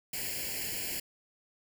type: noise with comb filter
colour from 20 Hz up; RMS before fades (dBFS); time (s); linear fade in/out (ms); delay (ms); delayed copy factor
white; -36; 0.13-1; 5; 0.41; +0.95
effects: none